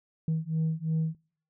sine beating tone pair, 158.4 / 161.3 Hz, D#3 / E3, +31 / -37 cents, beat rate 2.9 Hz, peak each -28 / -28 dBFS, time 0.28-1.15 s, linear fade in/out 2 ms, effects noise-tail reverb RT60 0.5 s tail -22 dB re dry + tanh soft clip ceiling -22 dBFS

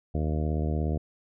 harmonic tone, 76.9 Hz, D#2, 20 cents flat, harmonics 1 / 2 / 3 / 4 / 5 / 6 / 7 / 8 / 9, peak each -27 / -31 / -35 / -37 / -39 / -40 / -43 / -43 / -42 dBFS, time 0.14-0.98 s, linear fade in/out 10 ms, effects none

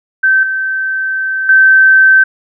sine tone with level steps, 1547 Hz, G6, 23 cents flat, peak -6 / -13 / -3 dBFS, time 0.23-2.24 s, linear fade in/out 10 ms, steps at 0.43 / 1.49 s, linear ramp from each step 2 ms, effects none

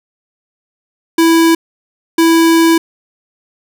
square tone pair in turn, 329.6 / 329.6 Hz, E4 / E4, 0 / 0 cents, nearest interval unison, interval 0 cents, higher neither, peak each -7 dBFS, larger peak neither, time 1.18-1.55 / 2.18-2.78 s, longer second, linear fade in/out 5 ms, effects none

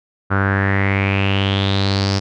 sawtooth tone with low-pass filter sweep, 98 Hz, G2, in tune, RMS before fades -17 dBFS, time 0.3-2.2 s, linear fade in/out 20 ms, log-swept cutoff 1400 to 5200 Hz, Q 6.3, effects none

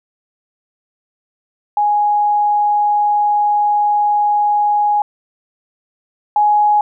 sine tone pair in turn, 830.6 / 835.4 Hz, G#5 / G#5, 0 / +10 cents, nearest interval unison, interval 10 cents, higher second, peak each -11 / -9 dBFS, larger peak second, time 1.77-5.02 / 6.36-6.81 s, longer first, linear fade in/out 2 ms, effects none

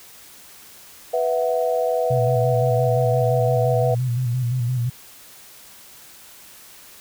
sine chord, B suspended fourth, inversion none, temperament just, 493.9 / 658.5 / 740.8 Hz, B4 / E5 / F#5, 0 / -2 / +2 cents, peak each -21 / -22 / -26 dBFS, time 1.13-3.95 s, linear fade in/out 10 ms
sine tone with vibrato, 123.47 Hz, B2, in tune, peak -19 dBFS, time 2.1-4.9 s, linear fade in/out 10 ms, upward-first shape square, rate 5.8 Hz, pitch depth 60 cents each way
effects white hiss -45 dBFS RMS until 7 s

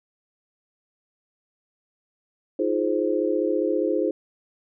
sine chord, F minor seventh, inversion third, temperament just, 314.3 / 349.2 / 419.1 / 523.8 Hz, Eb4 / F4 / Ab4 / C5, +18 / 0 / +16 / +2 cents, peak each -26 dBFS, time 2.59-4.11 s, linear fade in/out 5 ms, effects none

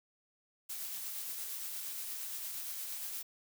blue noise with tremolo, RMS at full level -40 dBFS, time 0.69-3.23 s, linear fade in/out 10 ms, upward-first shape triangle, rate 8.6 Hz, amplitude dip 30%, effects none

